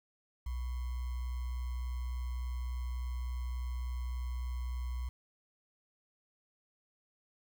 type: tone with sample-and-hold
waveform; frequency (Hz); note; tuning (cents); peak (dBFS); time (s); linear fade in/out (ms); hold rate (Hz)
sine; 61.74; B1; 0; -34; 0.46-5.09; 5; 1050
effects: none